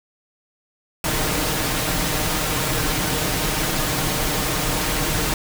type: noise with comb filter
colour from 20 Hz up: pink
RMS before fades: -22 dBFS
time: 1.04-5.34 s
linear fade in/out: 2 ms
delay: 6.5 ms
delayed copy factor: +0.5
effects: none